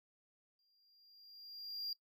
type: tone with exponential growth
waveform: triangle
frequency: 4783 Hz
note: D8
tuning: 31 cents sharp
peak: -36 dBFS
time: 0.59-1.93 s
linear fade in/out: 2 ms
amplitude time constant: 290 ms
effects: noise-tail reverb RT60 0.1 s tail -19 dB re dry